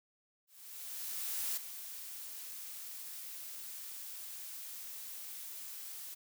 blue noise with ADSR envelope, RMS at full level -36 dBFS, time 0.47-6.15 s, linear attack 1100 ms, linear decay 7 ms, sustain -10 dB, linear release 16 ms, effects none

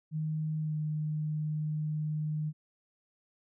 sine tone with pitch glide, 155.56 to 153.06 Hz, D#3 to D#3, 0 to -28 cents, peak -30 dBFS, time 0.11-2.53 s, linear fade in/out 50 ms, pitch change -28 cents, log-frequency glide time 0.6-0.76 s, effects none

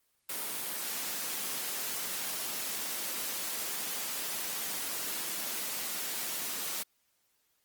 white high-pass noise, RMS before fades -36 dBFS, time 0.29-6.83 s, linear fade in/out 5 ms, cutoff 160 Hz, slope 24 dB/octave, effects white hiss -74 dBFS RMS until 7.64 s + Opus 24 kbps

